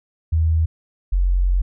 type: tone pair in turn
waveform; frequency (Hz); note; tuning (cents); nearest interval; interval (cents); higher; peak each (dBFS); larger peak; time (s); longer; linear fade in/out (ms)
sine; 80.6 / 45.24; E2 / F#1; -38 / -38; minor seventh; 1000; first; -14; neither; 0.32-0.66 / 1.12-1.62; second; 10
effects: none